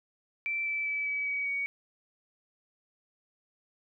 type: tone with pitch steps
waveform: sine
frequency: 2336 / 2319 / 2301 / 2284 / 2267 / 2250 Hz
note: D7 / D7 / D7 / D7 / C#7 / C#7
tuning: -10 / -22 / -36 / -49 / +38 / +25 cents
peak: -29 dBFS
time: 0.46-1.66 s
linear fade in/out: 0 ms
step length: 200 ms
effects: none